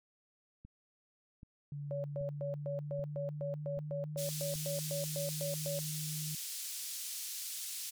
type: click train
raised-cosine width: 5 ms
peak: -39 dBFS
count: 6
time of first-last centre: 0.65-4.556 s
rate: 1.28 Hz
type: tone with pitch glide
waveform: sine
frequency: 144.1 to 153.55 Hz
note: D3 to D#3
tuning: -33 to -23 cents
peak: -39 dBFS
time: 1.72-6.35 s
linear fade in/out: 2 ms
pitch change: +110 cents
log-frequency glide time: 1.99-4.72 s
type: tone bursts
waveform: sine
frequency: 566 Hz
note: C#5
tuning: 36 cents sharp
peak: -36 dBFS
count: 16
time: 1.91-5.79 s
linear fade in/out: 0 ms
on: 130 ms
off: 120 ms
type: band-pass noise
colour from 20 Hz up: white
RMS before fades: -42 dBFS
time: 4.17-7.91 s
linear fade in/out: 20 ms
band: 3900 to 12000 Hz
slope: 12 dB/octave
effects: none